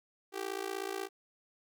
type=tone with amplitude modulation; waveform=sawtooth; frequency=389.8 Hz; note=G4; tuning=10 cents flat; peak=-28 dBFS; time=0.32-1.09 s; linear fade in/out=50 ms; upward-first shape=sine; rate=56.4 Hz; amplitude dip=95%; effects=none